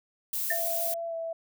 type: noise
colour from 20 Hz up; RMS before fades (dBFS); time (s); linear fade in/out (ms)
violet; -31; 0.33-0.94; 2
type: tone with exponential decay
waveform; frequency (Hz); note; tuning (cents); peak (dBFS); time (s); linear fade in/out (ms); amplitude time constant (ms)
sine; 1800; A6; +39; -23; 0.5-0.63; 5; 27
type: tone with pitch glide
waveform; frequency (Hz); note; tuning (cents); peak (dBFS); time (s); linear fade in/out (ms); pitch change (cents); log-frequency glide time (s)
sine; 672 to 659.7; E5 to E5; +33 to +1; -31; 0.51-1.33; 5; -32; 1.07-1.15
effects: none